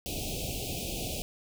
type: band-stop noise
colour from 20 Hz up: pink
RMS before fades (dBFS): -35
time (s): 0.06-1.22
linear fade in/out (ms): 0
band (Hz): 780 to 2400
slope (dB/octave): 96
effects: none